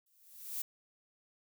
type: noise with exponential growth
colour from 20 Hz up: violet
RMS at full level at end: -35 dBFS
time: 0.06-0.62 s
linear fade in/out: 5 ms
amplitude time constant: 120 ms
effects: none